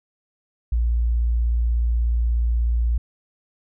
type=tone; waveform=sine; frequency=58.27 Hz; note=A#1; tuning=in tune; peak=-17 dBFS; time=0.72-2.98 s; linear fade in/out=5 ms; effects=none